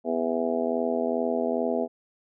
harmonic tone, 82.41 Hz, E2, in tune, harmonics 3 / 4 / 5 / 6 / 7 / 8 / 9 / 10, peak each -29 / -37 / -30 / -30 / -40 / -29 / -39 / -40 dBFS, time 0.04-1.88 s, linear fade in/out 50 ms, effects none

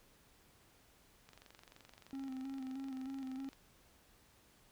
click train, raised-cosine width 0.2 ms, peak -39 dBFS, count 53, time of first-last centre 1.29-3.531 s, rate 23.2 Hz
triangle tone with vibrato, 265.9 Hz, C4, 28 cents sharp, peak -39 dBFS, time 2.13-3.49 s, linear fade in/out 0 ms, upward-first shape square, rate 3.2 Hz, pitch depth 30 cents each way
effects pink hiss -67 dBFS RMS until 4.71 s

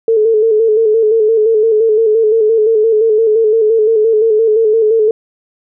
sine tone with vibrato, 440 Hz, A4, in tune, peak -7 dBFS, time 0.08-5.11 s, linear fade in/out 2 ms, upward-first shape square, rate 5.8 Hz, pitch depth 48 cents each way, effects none

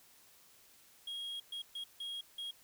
triangle tone bursts at uneven times, 3277 Hz, G#7, 24 cents flat, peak -38 dBFS, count 5, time 1.07-1.4 / 1.52-1.62 / 1.75-1.84 / 2-2.21 / 2.38-2.51 s, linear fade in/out 5 ms, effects white hiss -63 dBFS RMS until 2.63 s

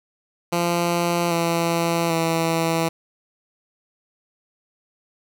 10% pulse tone with pitch steps, 172.2 / 168.36 / 164.61 Hz, F3 / E3 / E3, -24 / +37 / -2 cents, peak -11 dBFS, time 0.52-2.89 s, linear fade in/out 10 ms, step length 790 ms, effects none

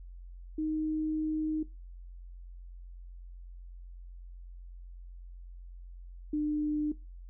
sine tone pair in turn, 311 / 300.4 Hz, D#4 / D4, -1 / +39 cents, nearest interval minor second, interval 60 cents, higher first, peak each -29 / -27 dBFS, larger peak second, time 0.58-1.63 / 6.33-6.92 s, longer first, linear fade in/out 5 ms, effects noise-tail reverb RT60 0.2 s tail -17 dB re dry + added 44 Hz sine -44 dBFS peak until 7.29 s

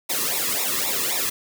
white noise with flanger, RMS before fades -24 dBFS, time 0.09-1.3 s, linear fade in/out 10 ms, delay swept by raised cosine 0.64 to 1.36 ms, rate 3.8 Hz, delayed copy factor -1, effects none

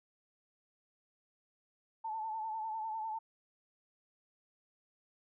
sine tone with vibrato, 880 Hz, A5, in tune, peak -36 dBFS, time 2.04-3.19 s, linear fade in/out 10 ms, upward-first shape triangle, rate 10 Hz, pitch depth 63 cents each way, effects none

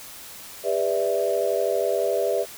sine chord, E minor seventh, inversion first, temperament equal with one note detuned, 401.4 / 493.9 / 587.3 / 659.3 Hz, G4 / B4 / D5 / E5, +41 / 0 / 0 / 0 cents, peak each -26 dBFS, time 0.63-2.46 s, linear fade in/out 50 ms, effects white hiss -41 dBFS RMS until 2.57 s

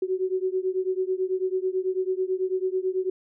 sine beating tone pair, 370 / 379.1 Hz, F#4 / F#4, 0 / +42 cents, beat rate 9.1 Hz, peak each -26 / -27 dBFS, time 0.02-3.1 s, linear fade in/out 5 ms, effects none

